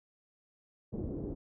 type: low-pass noise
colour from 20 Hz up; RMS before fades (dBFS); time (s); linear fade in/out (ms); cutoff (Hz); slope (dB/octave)
white; -38; 0.92-1.35; 20; 390; 24
effects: none